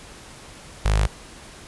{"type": "tone with notch filter", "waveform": "sawtooth", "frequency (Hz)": 51.91, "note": "G#1", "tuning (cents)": 0, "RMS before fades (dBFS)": -19, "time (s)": [0.85, 1.07], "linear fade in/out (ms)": 5, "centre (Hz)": 270, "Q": 0.67, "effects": ["pink hiss -43 dBFS RMS until 1.67 s", "resampled to 24000 Hz"]}